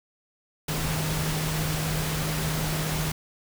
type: tone in noise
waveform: sine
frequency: 155.7 Hz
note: D#3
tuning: 2 cents sharp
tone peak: -28 dBFS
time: 0.68-3.12 s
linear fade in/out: 5 ms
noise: pink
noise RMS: -30 dBFS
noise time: 0.68-3.12 s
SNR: -1 dB
effects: none